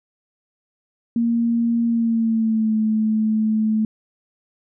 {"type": "tone with pitch glide", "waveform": "sine", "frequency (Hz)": [233.1, 217.5], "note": ["A#3", "A3"], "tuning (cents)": [0, -20], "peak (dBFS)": -16, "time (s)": [1.16, 3.85], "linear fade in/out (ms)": 2, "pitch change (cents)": -120, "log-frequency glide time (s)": [1.86, 2.75], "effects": []}